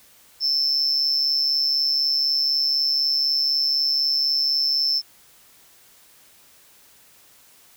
sine tone with amplitude modulation, 5300 Hz, E8, 9 cents sharp, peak -13 dBFS, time 0.4-5.02 s, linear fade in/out 50 ms, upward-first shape sine, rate 144 Hz, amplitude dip 75%, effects tanh soft clip ceiling -15 dBFS + white hiss -53 dBFS RMS until 7.76 s

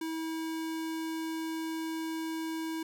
square tone, 322.4 Hz, E4, 38 cents flat, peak -34 dBFS, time 0.01-2.83 s, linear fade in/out 5 ms, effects none

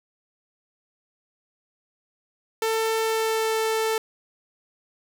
sawtooth tone with pitch glide, 445.9 to 442.6 Hz, A4 to A4, +23 to +10 cents, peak -18 dBFS, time 2.62-3.98 s, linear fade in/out 2 ms, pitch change -13 cents, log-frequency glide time 3-3.56 s, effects none

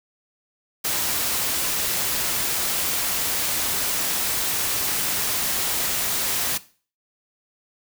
white noise, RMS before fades -24 dBFS, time 0.84-6.58 s, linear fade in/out 10 ms, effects noise-tail reverb RT60 0.4 s tail -17 dB re dry

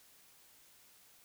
silence, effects white hiss -63 dBFS RMS until 1.24 s

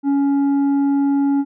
sine tone with tanh clipping, 279.7 Hz, C#4, 16 cents sharp, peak -15 dBFS, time 0.03-1.45 s, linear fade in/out 50 ms, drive 6 dB, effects none

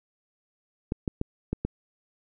clicks, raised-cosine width 3 ms, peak -14 dBFS, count 5, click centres 0.921 / 1.078 / 1.214 / 1.53 / 1.65 s, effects none

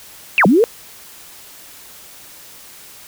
sine linear two-way sweep, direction down then up, 2794 to 164.81 to 489.5 Hz, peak -8 dBFS, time 0.38-0.64 s, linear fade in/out 0 ms, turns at 0.46 s, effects white hiss -40 dBFS RMS until 3.07 s

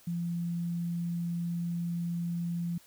sine tone, 171.4 Hz, F3, 32 cents flat, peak -30 dBFS, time 0.07-2.78 s, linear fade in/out 5 ms, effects white hiss -59 dBFS RMS until 2.86 s

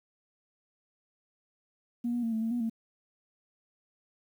sine tone with pitch steps, 238.4 / 241.1 / 228.6 / 221.5 / 226.1 / 241.7 / 226.3 Hz, A#3 / B3 / A#3 / A3 / A3 / B3 / A3, +39 / -41 / -34 / +12 / +47 / -37 / +49 cents, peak -27 dBFS, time 2.04-2.698 s, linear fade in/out 10 ms, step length 94 ms, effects tanh soft clip ceiling -23 dBFS + 10-bit

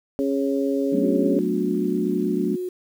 harmonic tone, 137.8 Hz, C#3, 10 cents flat, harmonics 2 / 3 / 4, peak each -22 / -25 / -27 dBFS, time 0.19-1.39 s, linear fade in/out 0 ms
sine chord, B minor seventh, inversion second, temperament equal with one note detuned, 185 / 218 / 246.9 / 293.7 Hz, F#3 / A3 / B3 / D4, 0 / -16 / 0 / 0 cents, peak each -27 / -26 / -29 / -26 dBFS, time 0.92-2.56 s, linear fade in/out 10 ms
sine tone, 363.3 Hz, F#4, 32 cents flat, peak -25 dBFS, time 1.03-2.69 s, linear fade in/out 5 ms
effects 8-bit

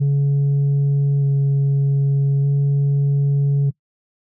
sine tone with vibrato, 140 Hz, C#3, 18 cents sharp, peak -11 dBFS, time 0-3.71 s, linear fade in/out 20 ms, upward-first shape square, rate 0.41 Hz, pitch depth 10 cents each way, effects noise-tail reverb RT60 0.1 s tail -22 dB re dry + tanh soft clip ceiling -13 dBFS

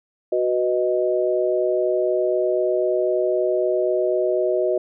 sine chord, B major, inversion second, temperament equal, 370 / 493.9 / 622.3 Hz, F#4 / B4 / D#5, 0 / 0 / 0 cents, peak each -21 / -25 / -21 dBFS, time 0.32-4.78 s, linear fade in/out 5 ms, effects none

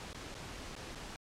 pink noise with dropouts, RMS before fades -45 dBFS, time 0-1.16 s, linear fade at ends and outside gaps 0 ms, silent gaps 0.131-0.146 / 0.343-0.351 / 0.753-0.764 / 0.949-0.956 s, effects low-pass 7000 Hz 12 dB/octave + MP3 96 kbps

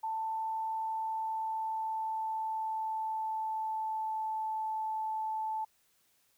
sine tone with pitch glide, 886 to 874.8 Hz, A5 to A5, +12 to -10 cents, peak -32 dBFS, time 0.03-5.65 s, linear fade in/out 10 ms, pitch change -22 cents, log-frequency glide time 0.77-4.48 s, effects white hiss -71 dBFS RMS until 6.37 s

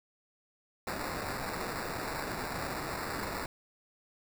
white noise with sample-and-hold, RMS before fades -37 dBFS, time 0.87-3.46 s, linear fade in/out 2 ms, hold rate 3150 Hz, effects none

